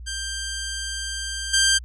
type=tone with level steps; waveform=10% pulse; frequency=1580 Hz; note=G6; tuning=13 cents sharp; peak=-19 / -7 dBFS; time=0.06-1.79 s; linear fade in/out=20 ms; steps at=1.53 s; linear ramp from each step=10 ms; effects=added 60 Hz sine -35 dBFS peak until 1.84 s + resampled to 22050 Hz